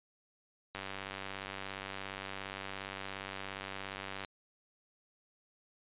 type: click train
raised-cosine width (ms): 0.3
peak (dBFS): -24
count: 341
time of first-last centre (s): 0.75-4.248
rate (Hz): 97.2
effects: resampled to 8000 Hz